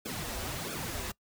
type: noise with flanger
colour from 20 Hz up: pink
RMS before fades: -37 dBFS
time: 0.05-1.12 s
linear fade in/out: 10 ms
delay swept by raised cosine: 1 to 6.8 ms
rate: 1.5 Hz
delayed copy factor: -1
effects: noise-tail reverb RT60 0.1 s tail -22 dB re dry